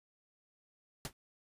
pink noise with exponential decay, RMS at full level -35 dBFS, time 1.05-1.13 s, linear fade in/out 1 ms, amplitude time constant 17 ms, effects resampled to 32000 Hz

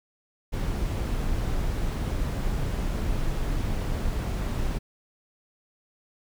brown noise, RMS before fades -27 dBFS, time 0.52-4.79 s, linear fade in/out 20 ms, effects none

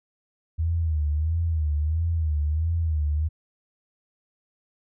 sine tone with vibrato, 78.9 Hz, D#2, 25 cents sharp, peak -21 dBFS, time 0.58-3.29 s, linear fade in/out 20 ms, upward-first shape sine, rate 1.5 Hz, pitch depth 110 cents each way, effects none

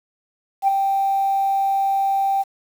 sine tone with ADSR envelope, 784 Hz, G5, in tune, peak -10 dBFS, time 0.62-2.44 s, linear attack 59 ms, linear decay 10 ms, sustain -6 dB, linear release 30 ms, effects tanh soft clip ceiling -9 dBFS + 7-bit

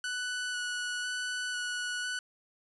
sawtooth tone with vibrato, 1480 Hz, F#6, in tune, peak -29 dBFS, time 0.04-2.19 s, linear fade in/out 2 ms, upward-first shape square, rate 1 Hz, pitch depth 10 cents each way, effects resampled to 24000 Hz

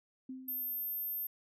sine tone with exponential decay, 259.7 Hz, C4, 13 cents flat, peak -39 dBFS, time 0.29-0.98 s, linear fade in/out 5 ms, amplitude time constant 150 ms
sine tone, 13290 Hz, G#9, in tune, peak -35 dBFS, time 0.48-1.27 s, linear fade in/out 5 ms
effects none

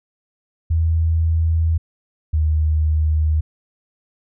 sine tone pair in turn, 81.5 / 77.57 Hz, E2 / D#2, -19 / -5 cents, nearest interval minor second, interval 86 cents, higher first, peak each -14 dBFS, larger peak neither, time 0.7-1.78 / 2.33-3.41 s, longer neither, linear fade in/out 10 ms, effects none

